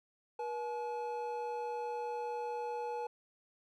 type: tone pair together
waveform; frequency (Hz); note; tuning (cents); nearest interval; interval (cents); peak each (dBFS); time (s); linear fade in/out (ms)
triangle; 480 / 855.3; B4 / A5; -49 / -49; minor seventh; 1000; -37 / -37; 0.39-3.07; 5
effects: none